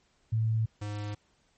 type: tone pair in turn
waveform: sine / square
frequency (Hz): 111.3 / 104.06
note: A2 / G#2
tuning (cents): +20 / +4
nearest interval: minor second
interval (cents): 116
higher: first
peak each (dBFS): -24 / -34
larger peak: first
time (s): 0.32-0.66 / 0.81-1.15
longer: neither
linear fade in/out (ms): 10
effects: pink hiss -69 dBFS RMS until 1.57 s + MP3 32 kbps